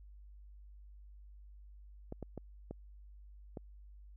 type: clicks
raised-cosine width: 2 ms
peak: -29 dBFS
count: 5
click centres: 2.124 / 2.227 / 2.377 / 2.71 / 3.572 s
effects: added 50 Hz sine -52 dBFS peak until 4.16 s